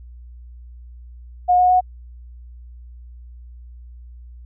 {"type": "tone with pitch steps", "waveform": "sine", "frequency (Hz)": [720, 726.3, 732.6], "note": ["F#5", "F#5", "F#5"], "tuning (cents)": [-47, -32, -17], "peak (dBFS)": -11, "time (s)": [1.48, 1.81], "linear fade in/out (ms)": 20, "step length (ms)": 110, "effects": ["added 60 Hz sine -37 dBFS peak until 4.45 s"]}